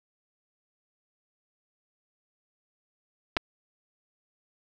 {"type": "clicks", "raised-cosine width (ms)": 0.3, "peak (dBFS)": -10, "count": 2, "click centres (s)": [3.367, 3.37], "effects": []}